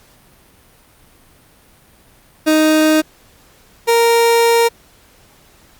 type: tone pair in turn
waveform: 30% pulse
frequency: 311.1 / 465.3 Hz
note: D#4 / A#4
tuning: 0 / -3 cents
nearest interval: perfect fifth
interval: 697 cents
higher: second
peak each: -7 dBFS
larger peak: neither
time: 2.46-3.02 / 3.87-4.69 s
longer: second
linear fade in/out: 20 ms
effects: pink hiss -49 dBFS RMS until 5.79 s + Opus 48 kbps